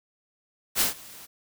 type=noise with ADSR envelope; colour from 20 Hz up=white; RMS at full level=-21 dBFS; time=0.75-1.27 s; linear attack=56 ms; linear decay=130 ms; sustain=-24 dB; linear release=23 ms; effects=none